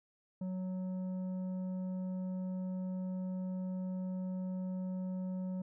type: tone with tanh clipping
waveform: triangle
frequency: 185.1 Hz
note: F#3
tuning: 1 cent sharp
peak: -37 dBFS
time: 0.41-5.62 s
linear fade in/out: 5 ms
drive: 12 dB
effects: none